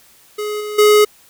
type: tone with level steps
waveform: square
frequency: 420.6 Hz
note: G#4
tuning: 22 cents sharp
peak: -21 / -24 / -8 dBFS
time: 0.38-1.05 s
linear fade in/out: 10 ms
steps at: 0.6 / 0.78 s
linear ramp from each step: 10 ms
effects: white hiss -49 dBFS RMS until 1.29 s